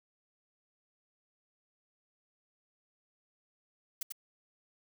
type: noise with echo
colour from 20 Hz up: blue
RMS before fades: -36 dBFS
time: 4.01-4.03 s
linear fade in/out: 5 ms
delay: 93 ms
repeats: 1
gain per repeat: -4 dB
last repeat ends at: 4.123 s
effects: none